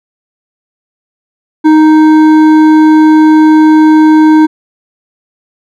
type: tone with hard clipping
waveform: sine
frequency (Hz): 311.1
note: D#4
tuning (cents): 0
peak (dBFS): -3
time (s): 1.64-4.47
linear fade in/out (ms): 20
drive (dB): 9
effects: none